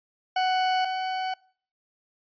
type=tone pair in turn; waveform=40% pulse; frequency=744 / 749.2 Hz; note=F#5 / F#5; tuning=+9 / +21 cents; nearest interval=unison; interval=12 cents; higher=second; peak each=-21 / -26 dBFS; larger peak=first; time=0.36-0.85 / 0.85-1.34 s; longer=neither; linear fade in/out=5 ms; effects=noise-tail reverb RT60 0.5 s tail -24 dB re dry + resampled to 11025 Hz